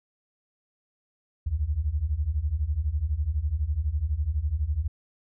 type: beating tone pair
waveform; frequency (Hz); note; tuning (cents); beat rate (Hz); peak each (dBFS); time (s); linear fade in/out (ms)
sine; 68 / 80; C#2 / D#2; -33 / +49; 12; -28 / -26; 1.46-4.88; 10
effects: none